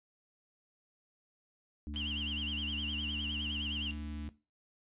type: harmonic tone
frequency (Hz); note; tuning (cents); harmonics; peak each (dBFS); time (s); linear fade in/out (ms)
73.5; D2; +2; 1 / 3 / 4; -40 / -45 / -46; 1.87-4.29; 0
type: click train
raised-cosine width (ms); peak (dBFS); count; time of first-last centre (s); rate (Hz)
0.2; -38; 389; 1.94-4.277; 166
type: tone with vibrato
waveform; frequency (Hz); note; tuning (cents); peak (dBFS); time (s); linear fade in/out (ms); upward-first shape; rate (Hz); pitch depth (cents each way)
sine; 2977; F#7; +10; -35; 1.96-3.91; 0; sine; 9.7; 140
effects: noise-tail reverb RT60 0.3 s tail -17 dB re dry + resampled to 8000 Hz